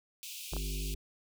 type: high-pass noise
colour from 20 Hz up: pink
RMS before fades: -44 dBFS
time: 0.23-0.94 s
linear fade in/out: 0 ms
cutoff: 2400 Hz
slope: 96 dB/octave
type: harmonic tone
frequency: 50.1 Hz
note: G1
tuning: 38 cents sharp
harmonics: 1 / 3 / 5 / 7 / 8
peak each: -34 / -44 / -48 / -51 / -52 dBFS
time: 0.52-0.95 s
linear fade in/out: 5 ms
type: clicks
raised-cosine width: 1 ms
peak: -26 dBFS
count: 2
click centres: 0.535 / 0.566 s
effects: none

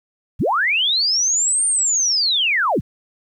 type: linear two-way sweep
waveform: sine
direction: up then down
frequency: 30 to 8990 to 30 Hz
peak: -15 dBFS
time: 0.39-2.81 s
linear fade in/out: 20 ms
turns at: 1.66 s
effects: 9-bit

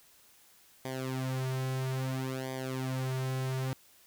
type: tone with flanger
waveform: sawtooth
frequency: 130.81 Hz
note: C3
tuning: in tune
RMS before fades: -34 dBFS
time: 0.85-3.73 s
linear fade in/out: 0 ms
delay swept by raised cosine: 0.73 to 4.33 ms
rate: 0.6 Hz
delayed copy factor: -0.9
effects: white hiss -61 dBFS RMS until 4.06 s

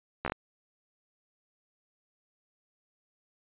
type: slowing click train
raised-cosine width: 0.5 ms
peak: -16 dBFS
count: 5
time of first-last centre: 0.25-0.321 s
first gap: 13 ms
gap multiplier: 1.21
effects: resampled to 8000 Hz

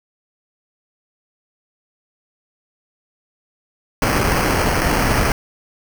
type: noise with sample-and-hold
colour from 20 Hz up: pink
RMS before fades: -17 dBFS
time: 4.02-5.32 s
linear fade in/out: 2 ms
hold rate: 3675 Hz
effects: none

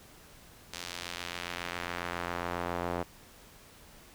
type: tone with band-pass filter sweep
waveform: sawtooth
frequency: 87.31 Hz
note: F2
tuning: in tune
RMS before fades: -37 dBFS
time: 0.73-3.03 s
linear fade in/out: 5 ms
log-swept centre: 5100 to 700 Hz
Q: 0.9
effects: pink hiss -55 dBFS RMS until 4.14 s

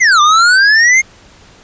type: exponential two-way sweep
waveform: square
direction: down then up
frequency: 2154 to 1174.7 to 2154 Hz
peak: -6 dBFS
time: 0-1.02 s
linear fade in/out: 20 ms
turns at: 0.21 s
effects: pink hiss -42 dBFS RMS until 1.63 s + resampled to 16000 Hz

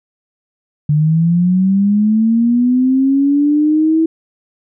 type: linear sweep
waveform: sine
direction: up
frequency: 146.83 to 325.7 Hz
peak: -9 dBFS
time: 0.89-4.06 s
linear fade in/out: 5 ms
effects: none

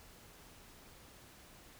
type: silence
effects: pink hiss -58 dBFS RMS until 1.79 s

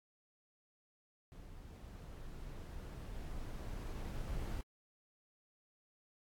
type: noise with level ramp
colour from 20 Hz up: brown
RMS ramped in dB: -52 to -40 dBFS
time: 1.32-4.61 s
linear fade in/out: 0 ms
effects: AAC 64 kbps

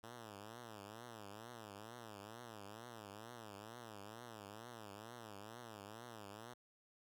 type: tone with vibrato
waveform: 5% pulse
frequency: 110 Hz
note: A2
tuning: in tune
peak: -40 dBFS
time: 0.03-6.54 s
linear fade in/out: 10 ms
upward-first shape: triangle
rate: 2.2 Hz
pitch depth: 200 cents each way
effects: none

